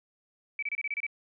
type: tone bursts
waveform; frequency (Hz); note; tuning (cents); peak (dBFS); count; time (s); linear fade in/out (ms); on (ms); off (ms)
sine; 2300; D7; -37; -29; 8; 0.59-1.066; 2; 35; 28
effects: none